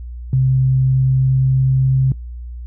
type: tone with pitch glide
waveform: sine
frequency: 131 to 132.14 Hz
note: C3 to C3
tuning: +2 to +17 cents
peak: -11 dBFS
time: 0.33-2.12 s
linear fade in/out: 2 ms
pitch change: +15 cents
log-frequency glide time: 0.59-1.95 s
effects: noise-tail reverb RT60 0.1 s tail -21 dB re dry + added 60 Hz sine -27 dBFS peak until 2.66 s